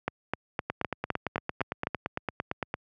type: two click trains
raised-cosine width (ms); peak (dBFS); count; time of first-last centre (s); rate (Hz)
0.5; -12 / -14; 8 / 19; 0.08-1.87 / 0.7-2.741; 3.91 / 8.82
effects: high-pass 80 Hz 12 dB/octave